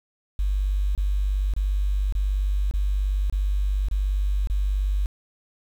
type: tone bursts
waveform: sine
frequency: 49 Hz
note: G1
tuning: in tune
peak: -20 dBFS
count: 8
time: 0.39-5.059 s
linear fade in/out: 0 ms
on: 560 ms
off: 27 ms
effects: 8-bit